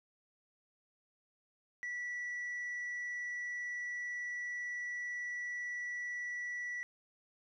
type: tone with tanh clipping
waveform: sine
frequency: 1953 Hz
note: B6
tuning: 20 cents flat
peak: -38 dBFS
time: 1.83-6.83 s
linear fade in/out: 0 ms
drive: 1 dB
effects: none